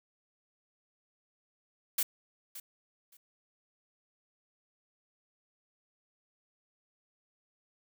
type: noise with echo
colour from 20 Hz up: blue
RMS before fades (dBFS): -29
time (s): 1.98-2.03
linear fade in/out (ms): 5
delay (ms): 570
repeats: 2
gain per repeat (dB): -15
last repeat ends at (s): 3.17
effects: none